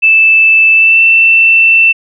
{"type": "tone with pitch glide", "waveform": "sine", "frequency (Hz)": [2637, 2674], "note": ["E7", "E7"], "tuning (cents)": [0, 24], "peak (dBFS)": -3, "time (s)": [0.02, 1.93], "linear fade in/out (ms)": 20, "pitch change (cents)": 24, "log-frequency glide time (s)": [0.73, 1.02], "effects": []}